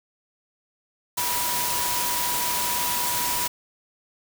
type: tone in noise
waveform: sine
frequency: 972 Hz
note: B5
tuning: 28 cents flat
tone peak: -29 dBFS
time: 1.17-3.48 s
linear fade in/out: 10 ms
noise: white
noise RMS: -26 dBFS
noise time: 1.17-3.48 s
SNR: -6 dB
effects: none